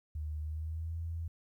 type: tone with pitch glide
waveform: sine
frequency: 76.4 to 82.83 Hz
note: D#2 to E2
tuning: -31 to +9 cents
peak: -35 dBFS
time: 0.15-1.28 s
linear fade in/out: 5 ms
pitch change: +140 cents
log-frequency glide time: 0.41-0.97 s
effects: 12-bit

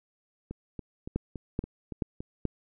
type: two click trains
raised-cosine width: 3 ms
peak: -24 / -15 dBFS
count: 7 / 4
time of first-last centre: 0.51-2.205 / 1.16-2.453 s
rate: 3.54 / 2.32 Hz
effects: none

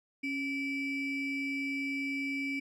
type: ring-modulated tone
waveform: triangle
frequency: 1295 Hz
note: E6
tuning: 31 cents flat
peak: -27 dBFS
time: 0.23-2.6 s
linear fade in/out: 10 ms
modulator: 1020 Hz
effects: none

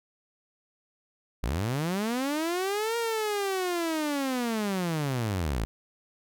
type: linear two-way sweep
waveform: sawtooth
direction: up then down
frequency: 48.55 to 470.5 to 48.55 Hz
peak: -23 dBFS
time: 1.43-5.65 s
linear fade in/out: 0 ms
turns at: 2.97 s
effects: none

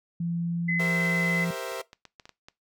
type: tone with pitch glide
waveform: sine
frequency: 170 to 172.07 Hz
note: F3 to F3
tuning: -46 to -25 cents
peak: -26 dBFS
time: 0.2-1.51 s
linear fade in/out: 5 ms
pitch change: +21 cents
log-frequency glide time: 0.39-1.25 s
type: tone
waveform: sine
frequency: 2032 Hz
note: B6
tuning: 49 cents sharp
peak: -25 dBFS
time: 0.68-1.45 s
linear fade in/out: 10 ms
type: chord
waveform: sawtooth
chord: C dominant seventh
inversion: second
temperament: equal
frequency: 392 / 466.2 / 523.3 / 659.3 Hz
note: G4 / Bb4 / C5 / E5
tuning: 0 / 0 / 0 / 0 cents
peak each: -36 / -34 / -33 / -33 dBFS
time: 0.79-1.82 s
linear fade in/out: 10 ms
type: clicks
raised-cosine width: 0.2 ms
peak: -28 dBFS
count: 10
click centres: 1.23 / 1.463 / 1.719 / 1.797 / 1.931 / 2.053 / 2.198 / 2.255 / 2.293 / 2.485 s
effects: noise-tail reverb RT60 0.2 s tail -20 dB re dry

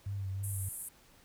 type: tone with vibrato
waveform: sine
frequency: 97.7 Hz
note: G2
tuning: 5 cents flat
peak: -34 dBFS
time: 0.06-0.69 s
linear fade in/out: 5 ms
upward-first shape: sine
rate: 3.1 Hz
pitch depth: 41 cents each way
type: band-pass noise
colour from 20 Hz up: white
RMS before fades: -43 dBFS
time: 0.43-0.89 s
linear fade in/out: 10 ms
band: 8600 to 12000 Hz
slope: 48 dB/octave
effects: pink hiss -62 dBFS RMS until 1.24 s

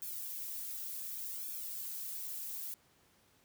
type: noise with flanger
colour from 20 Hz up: violet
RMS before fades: -42 dBFS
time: 0.02-2.74 s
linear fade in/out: 0 ms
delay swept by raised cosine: 1 to 3.4 ms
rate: 0.68 Hz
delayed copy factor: -1
effects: pink hiss -68 dBFS RMS until 3.44 s + high-pass 80 Hz 12 dB/octave

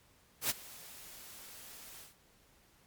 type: noise with ADSR envelope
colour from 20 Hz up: white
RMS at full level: -30 dBFS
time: 0.41-2.15 s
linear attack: 89 ms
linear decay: 24 ms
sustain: -21 dB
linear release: 150 ms
effects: pink hiss -66 dBFS RMS until 2.86 s + MP3 96 kbps

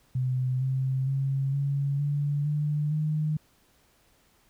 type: tone with pitch steps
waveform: sine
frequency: 128.1 / 132.01 / 136.03 / 140.18 / 144.45 / 148.86 / 153.4 Hz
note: C3 / C3 / C#3 / C#3 / D3 / D3 / D#3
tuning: -36 / +16 / -32 / +20 / -28 / +24 / -24 cents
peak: -24 dBFS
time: 0.15-3.37 s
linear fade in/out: 5 ms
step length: 460 ms
effects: pink hiss -64 dBFS RMS until 4.49 s

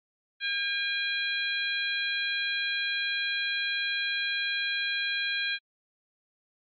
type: harmonic tone with a mistuned harmonic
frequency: 806 Hz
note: G5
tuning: 48 cents sharp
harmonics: 2 / 3 / 4 / 5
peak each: -31 / -33 / -34 / -35 dBFS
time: 0.4-5.59 s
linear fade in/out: 50 ms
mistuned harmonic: 4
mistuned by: +28 cents
effects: AAC 48 kbps

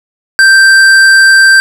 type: tone with hard clipping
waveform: sine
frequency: 1568 Hz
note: G6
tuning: in tune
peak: -3 dBFS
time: 0.39-1.6 s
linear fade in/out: 0 ms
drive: 11 dB
effects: none

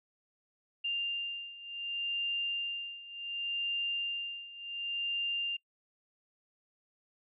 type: beating tone pair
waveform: sine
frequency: 2794 / 2794.68 Hz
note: F7 / F7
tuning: 0 / +1 cents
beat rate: 0.68 Hz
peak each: -38 / -35 dBFS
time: 0.84-5.57 s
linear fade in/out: 10 ms
effects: noise-tail reverb RT60 0.1 s tail -26 dB re dry

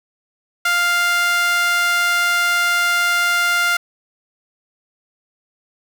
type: tone with high-pass filter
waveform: sawtooth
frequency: 699 Hz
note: F5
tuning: 1 cent sharp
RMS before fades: -17 dBFS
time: 0.65-3.77 s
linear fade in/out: 5 ms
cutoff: 1500 Hz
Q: 2.5
effects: none

